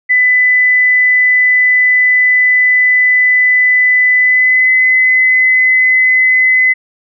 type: tone with pitch glide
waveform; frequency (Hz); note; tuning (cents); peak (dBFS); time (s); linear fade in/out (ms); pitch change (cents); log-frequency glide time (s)
sine; 2000 to 2026; B6 to B6; +21 to +44; -6; 0.09-6.74; 20; +23; 4.19-4.74
effects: none

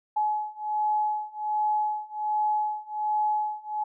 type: beating tone pair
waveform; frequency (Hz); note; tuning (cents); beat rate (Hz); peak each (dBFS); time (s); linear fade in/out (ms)
sine; 848 / 849.3; G#5 / G#5; +36 / +39; 1.3; -28 / -27; 0.16-3.84; 10
effects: none

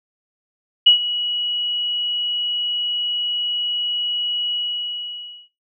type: tone with ADSR envelope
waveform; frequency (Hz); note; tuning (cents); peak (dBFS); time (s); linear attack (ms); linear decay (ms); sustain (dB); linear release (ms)
sine; 2920; F#7; -24; -6; 0.86-5.49; 10; 110; -14; 960
effects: noise-tail reverb RT60 0.2 s tail -18 dB re dry

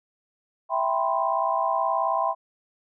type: chord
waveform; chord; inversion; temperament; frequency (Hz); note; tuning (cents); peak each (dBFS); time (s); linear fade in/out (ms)
sine; C major seventh; first; equal; 659.3 / 784 / 987.8 / 1046.5; E5 / G5 / B5 / C6; 0 / 0 / 0 / 0; -27; 0.69-2.35; 50
effects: none

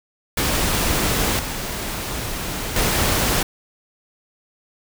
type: noise with level steps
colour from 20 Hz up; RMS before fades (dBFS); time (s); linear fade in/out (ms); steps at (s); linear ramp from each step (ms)
pink; -20 / -27 / -19; 0.37-3.43; 5; 1.39 / 2.76; 2
effects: none

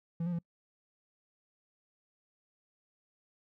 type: tone with pitch steps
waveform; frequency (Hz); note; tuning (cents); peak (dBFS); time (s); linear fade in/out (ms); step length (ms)
triangle; 167.2 / 176.2 / 169.3; E3 / F3 / E3; +25 / +16 / +46; -29; 0.2-0.389; 5; 63
effects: noise-tail reverb RT60 0.1 s tail -26 dB re dry

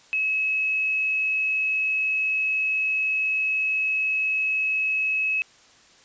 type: tone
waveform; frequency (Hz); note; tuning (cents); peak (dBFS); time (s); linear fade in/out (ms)
sine; 2574; E7; -42; -21; 0.13-5.42; 0
effects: white hiss -54 dBFS RMS until 6.04 s + resampled to 16000 Hz

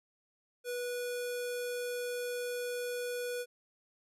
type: tone with low-pass filter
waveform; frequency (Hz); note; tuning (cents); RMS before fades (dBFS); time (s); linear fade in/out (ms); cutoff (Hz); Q
square; 489.2; B4; -16; -37; 0.64-3.46; 50; 12000; 2
effects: none

